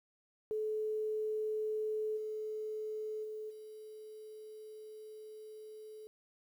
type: tone with level steps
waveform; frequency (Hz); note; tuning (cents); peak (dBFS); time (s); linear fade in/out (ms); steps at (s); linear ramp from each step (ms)
sine; 431.2; A4; -35; -33 / -37 / -40 / -47; 0.51-6.07; 0; 2.16 / 3.23 / 3.49; 20
effects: 11-bit